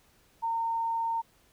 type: tone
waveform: sine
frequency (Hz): 915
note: A#5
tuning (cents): -32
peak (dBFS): -27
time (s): 0.42-1.22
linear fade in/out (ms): 20
effects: pink hiss -64 dBFS RMS until 1.52 s